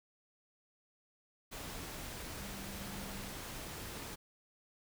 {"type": "tone in noise", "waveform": "sine", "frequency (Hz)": 196.7, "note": "G3", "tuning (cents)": 6, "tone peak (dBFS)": -49, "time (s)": [2.38, 3.35], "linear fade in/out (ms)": 20, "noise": "pink", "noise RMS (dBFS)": -45, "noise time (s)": [1.51, 4.16], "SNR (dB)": -7, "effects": []}